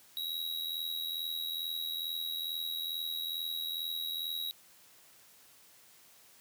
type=tone with amplitude modulation; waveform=square; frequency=3852 Hz; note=B7; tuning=44 cents flat; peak=-32 dBFS; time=0.17-4.51 s; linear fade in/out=0 ms; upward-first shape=sine; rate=82.3 Hz; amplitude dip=70%; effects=white hiss -60 dBFS RMS until 6.4 s + high-pass 80 Hz 12 dB/octave